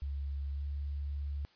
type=tone with pitch glide; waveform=sine; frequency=70 to 71.39 Hz; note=C#2 to D2; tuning=+18 to -48 cents; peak=-34 dBFS; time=0.02-1.45 s; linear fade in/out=0 ms; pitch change=+34 cents; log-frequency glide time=0.53-0.63 s; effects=white hiss -65 dBFS RMS until 1.55 s + resampled to 11025 Hz